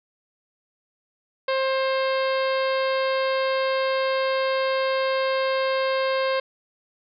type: harmonic tone with a mistuned harmonic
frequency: 530 Hz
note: C5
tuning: 22 cents sharp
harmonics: 1 / 2 / 3 / 4 / 5 / 6 / 7 / 8 / 9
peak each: -22 / -28 / -32 / -34 / -36 / -38 / -39 / -40 / -41 dBFS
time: 1.48-6.4 s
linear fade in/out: 5 ms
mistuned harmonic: 7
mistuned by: +19 cents
effects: none